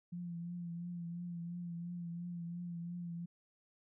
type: tone with vibrato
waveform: sine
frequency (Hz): 172.5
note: F3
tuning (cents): -21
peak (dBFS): -40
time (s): 0.12-3.26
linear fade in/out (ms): 10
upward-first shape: triangle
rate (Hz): 2.9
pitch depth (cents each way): 42
effects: none